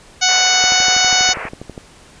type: harmonic tone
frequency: 740 Hz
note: F#5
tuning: in tune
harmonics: 1 / 2 / 3 / 4 / 5 / 6 / 7 / 8 / 9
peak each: -20 / -20 / -20 / -20 / -20 / -20 / -20 / -20 / -20 dBFS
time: 0.21-1.34 s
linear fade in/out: 20 ms
type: band-pass noise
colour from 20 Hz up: white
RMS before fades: -28 dBFS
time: 0.28-1.49 s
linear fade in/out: 5 ms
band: 400 to 2400 Hz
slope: 48 dB/octave
type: click train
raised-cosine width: 2 ms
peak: -16 dBFS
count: 15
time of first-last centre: 0.64-1.778 s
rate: 12.3 Hz
effects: pink hiss -44 dBFS RMS until 2.2 s + resampled to 22050 Hz